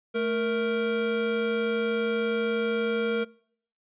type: tone pair together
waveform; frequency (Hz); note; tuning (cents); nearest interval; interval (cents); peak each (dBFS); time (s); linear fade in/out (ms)
square; 220 / 466.2; A3 / A#4; 0 / 0; octave + minor second; 1300; -32 / -26; 0.14-3.25; 20
effects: noise-tail reverb RT60 0.6 s tail -24 dB re dry + resampled to 8000 Hz